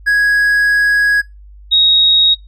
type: tone pair in turn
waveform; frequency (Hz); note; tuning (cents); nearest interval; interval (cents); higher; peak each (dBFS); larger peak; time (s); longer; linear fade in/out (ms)
triangle / sine; 1661.2 / 3773; G#6 / A#7; 0 / +20; octave + major second; 1420; second; -7; neither; 0.06-1.22 / 1.71-2.35; first; 20
effects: noise-tail reverb RT60 0.2 s tail -22 dB re dry + added 50 Hz sine -35 dBFS peak until 2.47 s